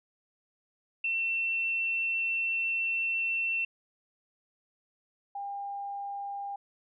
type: tone pair in turn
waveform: sine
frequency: 2697 / 801.8 Hz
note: E7 / G5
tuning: +39 / +39 cents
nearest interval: octave + major sixth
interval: 2100 cents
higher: first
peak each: -27 / -34 dBFS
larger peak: first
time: 1.04-3.65 / 5.35-6.56 s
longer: first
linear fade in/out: 5 ms
effects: none